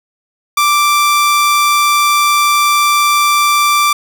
sawtooth tone, 1174.7 Hz, D6, in tune, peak -5 dBFS, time 0.57-3.93 s, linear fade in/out 5 ms, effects none

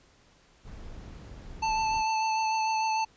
brown noise, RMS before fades -43 dBFS, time 0.63-2.04 s, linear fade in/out 50 ms
square tone with vibrato, 881 Hz, A5, 2 cents sharp, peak -26 dBFS, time 1.62-3.05 s, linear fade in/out 10 ms, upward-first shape triangle, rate 6.7 Hz, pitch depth 17 cents each way
effects pink hiss -61 dBFS RMS until 3.16 s + resampled to 16000 Hz

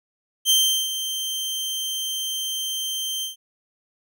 sawtooth tone with ADSR envelope, 3136 Hz, G7, in tune, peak -11 dBFS, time 0.45-3.36 s, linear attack 50 ms, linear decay 380 ms, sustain -11 dB, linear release 130 ms, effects none

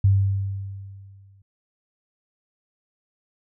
sine tone with exponential decay, 98 Hz, G2, in tune, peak -12 dBFS, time 0.04-1.42 s, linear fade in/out 5 ms, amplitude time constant 300 ms, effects none

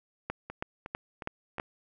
two click trains, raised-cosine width 0.5 ms, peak -24 / -17 dBFS, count 4 / 5, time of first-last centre 0.5-1.583 / 0.3-1.599 s, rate 2.77 / 3.08 Hz, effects none

